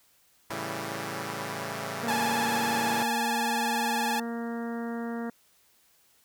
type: chord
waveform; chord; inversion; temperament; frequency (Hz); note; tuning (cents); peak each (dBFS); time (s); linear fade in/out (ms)
5% pulse; A dominant seventh; none; equal; 110 / 138.59 / 164.81 / 196; A2 / C#3 / E3 / G3; 0 / 0 / 0 / 0; -27; 0.5-3.03; 5
type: harmonic tone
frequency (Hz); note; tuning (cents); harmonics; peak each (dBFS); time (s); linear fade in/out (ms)
233.1; A#3; 0; 1 / 2 / 3 / 4 / 5 / 6 / 7 / 8; -32 / -38 / -42 / -46 / -48 / -47 / -49 / -48; 2.03-5.3; 5
type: tone with vibrato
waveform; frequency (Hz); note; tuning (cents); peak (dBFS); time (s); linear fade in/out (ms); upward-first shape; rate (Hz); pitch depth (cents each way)
sawtooth; 850; G#5; +40; -23; 2.08-4.2; 5; sine; 20; 73
effects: white hiss -64 dBFS RMS until 6.24 s